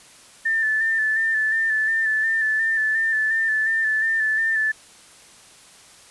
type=tone with vibrato; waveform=sine; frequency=1771 Hz; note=A6; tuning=11 cents sharp; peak=-18 dBFS; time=0.45-4.72 s; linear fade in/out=10 ms; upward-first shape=square; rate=2.8 Hz; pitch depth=25 cents each way; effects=white hiss -48 dBFS RMS until 6.1 s + resampled to 24000 Hz